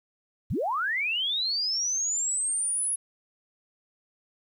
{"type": "linear sweep", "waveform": "sine", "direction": "up", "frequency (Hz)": [51.7, 10548], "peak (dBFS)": -25, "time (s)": [0.5, 2.96], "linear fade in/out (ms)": 10, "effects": ["10-bit"]}